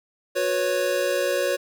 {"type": "chord", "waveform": "square", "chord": "F# suspended fourth", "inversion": "none", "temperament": "equal with one note detuned", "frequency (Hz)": [364.5, 493.9, 554.4], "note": ["F#4", "B4", "C#5"], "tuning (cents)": [-26, 0, 0], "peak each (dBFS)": [-29, -28, -24], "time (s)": [0.35, 1.57], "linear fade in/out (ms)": 20, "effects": []}